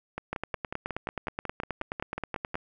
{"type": "two click trains", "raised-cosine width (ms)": 0.5, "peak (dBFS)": [-16, -18], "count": [22, 14], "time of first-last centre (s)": [[0.33, 2.555], [0.18, 2.544]], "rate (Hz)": [9.44, 5.5], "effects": []}